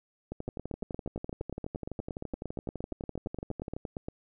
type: two click trains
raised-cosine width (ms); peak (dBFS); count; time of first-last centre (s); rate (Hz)
2; -23 / -22; 42 / 32; 0.32-3.765 / 0.48-4.085; 11.9 / 8.6
effects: none